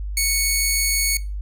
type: tone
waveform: 10% pulse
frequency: 2217 Hz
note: C#7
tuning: in tune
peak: -9 dBFS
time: 0.17-1.17 s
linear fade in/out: 2 ms
effects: noise-tail reverb RT60 0.3 s tail -20 dB re dry + added 50 Hz sine -25 dBFS peak until 1.41 s